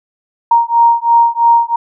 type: beating tone pair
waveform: sine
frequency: 932.3 / 935.3 Hz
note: A#5 / A#5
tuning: 0 / +6 cents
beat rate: 3 Hz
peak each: -10 dBFS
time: 0.51-1.76 s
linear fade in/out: 5 ms
effects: none